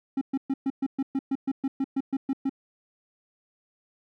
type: tone bursts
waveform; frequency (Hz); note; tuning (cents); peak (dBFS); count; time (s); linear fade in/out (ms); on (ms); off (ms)
triangle; 270; C#4; -45; -21; 15; 0.17-2.495; 5; 43; 120
effects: none